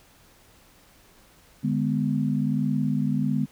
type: chord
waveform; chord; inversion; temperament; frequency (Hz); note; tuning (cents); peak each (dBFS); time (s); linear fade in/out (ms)
sine; G# diminished; second; just; 149.51 / 207.7 / 249.2; D3 / G#3 / B3; +31 / 0 / +16; -26; 1.63-3.46; 20
effects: pink hiss -56 dBFS RMS until 3.51 s